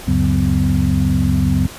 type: tone cluster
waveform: sine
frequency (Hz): 73.6 / 95.6 / 142.9 / 187.7 / 252.8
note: D2 / G2 / D3 / F#3 / B3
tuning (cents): +4 / -43 / -47 / +25 / +41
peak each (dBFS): -19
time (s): 0.07-1.67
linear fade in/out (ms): 10
effects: pink hiss -34 dBFS RMS until 1.78 s + resampled to 32000 Hz